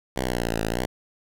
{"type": "exponential two-way sweep", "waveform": "5% pulse", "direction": "down then up", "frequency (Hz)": [65.41, 53.9, 65.41], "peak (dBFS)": -13, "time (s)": [0.16, 0.86], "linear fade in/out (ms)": 5, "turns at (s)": 0.64, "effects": []}